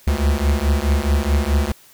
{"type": "beating tone pair", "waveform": "square", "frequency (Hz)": [69.3, 74], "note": ["C#2", "D2"], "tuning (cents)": [0, 14], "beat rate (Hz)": 4.7, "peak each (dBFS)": -19, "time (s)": [0.07, 1.72], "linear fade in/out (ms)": 5, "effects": ["white hiss -49 dBFS RMS until 1.93 s"]}